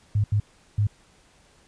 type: tone bursts at uneven times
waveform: sine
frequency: 103.83 Hz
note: G#2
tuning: in tune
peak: -18 dBFS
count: 3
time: 0.15-0.24 / 0.32-0.4 / 0.78-0.87 s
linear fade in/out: 5 ms
effects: pink hiss -58 dBFS RMS until 1.67 s + resampled to 22050 Hz